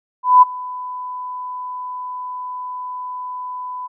sine tone with ADSR envelope, 1000 Hz, B5, 21 cents sharp, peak -3 dBFS, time 0.23-3.88 s, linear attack 190 ms, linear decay 19 ms, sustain -22 dB, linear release 23 ms, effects none

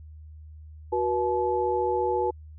sine tone cluster, 368.6 / 483.1 / 861 Hz, F#4 / B4 / A5, -7 / -38 / -38 cents, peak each -27 dBFS, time 0.92-2.31 s, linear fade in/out 10 ms, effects added 77 Hz sine -42 dBFS peak until 2.58 s

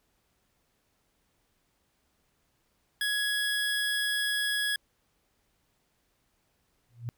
25% pulse tone, 1672 Hz, G#6, 11 cents sharp, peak -23 dBFS, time 3.01-4.76 s, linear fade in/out 2 ms
sine tone with exponential growth, 118.6 Hz, A#2, 30 cents sharp, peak -28 dBFS, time 6.89-7.09 s, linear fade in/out 0 ms, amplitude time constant 42 ms
effects pink hiss -73 dBFS RMS until 7.17 s

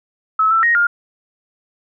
sine tone with pitch steps, 1295 / 1333 / 1873 / 1411 Hz, E6 / E6 / A#6 / F6, -31 / +19 / +8 / +17 cents, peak -11 dBFS, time 0.39-0.87 s, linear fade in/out 5 ms, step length 120 ms, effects none

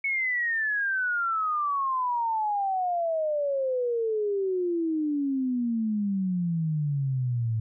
sine exponential sweep, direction down, 2222 to 109.5 Hz, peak -24 dBFS, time 0.04-7.6 s, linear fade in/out 5 ms, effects none

